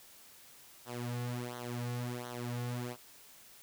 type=tone with flanger; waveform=sawtooth; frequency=121.6 Hz; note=B2; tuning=26 cents flat; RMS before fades=-39 dBFS; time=0.85-2.97 s; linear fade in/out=50 ms; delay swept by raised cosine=0.4 to 3.2 ms; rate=1.4 Hz; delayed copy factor=-1; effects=white hiss -57 dBFS RMS until 3.62 s